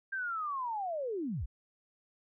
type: linear sweep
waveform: sine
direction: down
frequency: 1600 to 38.86 Hz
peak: -33 dBFS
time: 0.12-1.46 s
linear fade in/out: 10 ms
effects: none